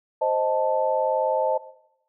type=chord; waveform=sine; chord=A diminished; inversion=first; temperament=equal; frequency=523.3 / 622.3 / 880 Hz; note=C5 / Eb5 / A5; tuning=0 / 0 / 0 cents; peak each=-24 dBFS; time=0.21-1.58 s; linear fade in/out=10 ms; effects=noise-tail reverb RT60 0.8 s tail -17 dB re dry